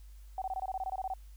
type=tone bursts; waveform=sine; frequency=760 Hz; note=F#5; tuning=46 cents sharp; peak=-32 dBFS; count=13; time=0.38-1.138 s; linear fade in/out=2 ms; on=38 ms; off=22 ms; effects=added 50 Hz sine -48 dBFS peak until 1.36 s + white hiss -67 dBFS RMS until 1.36 s